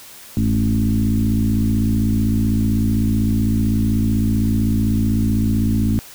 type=tone with frequency modulation; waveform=sine; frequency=154.8 Hz; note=D#3; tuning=9 cents flat; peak=-14 dBFS; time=0.37-5.99 s; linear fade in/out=0 ms; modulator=55.8 Hz; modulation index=2.1; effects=white hiss -40 dBFS RMS until 6.14 s